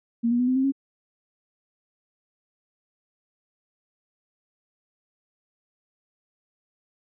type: tone with pitch steps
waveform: sine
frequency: 233.1 / 240.6 / 248.4 / 256.4 / 264.7 / 273.2 Hz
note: A#3 / B3 / B3 / C4 / C4 / C#4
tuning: 0 / -45 / +10 / -35 / +20 / -25 cents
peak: -19 dBFS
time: 0.23-0.722 s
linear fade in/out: 20 ms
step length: 82 ms
effects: none